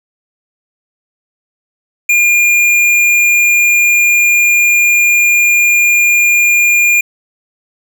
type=tone with hard clipping; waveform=sine; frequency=2412 Hz; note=D7; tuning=46 cents sharp; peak=-8 dBFS; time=2.09-7.01 s; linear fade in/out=5 ms; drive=13 dB; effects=none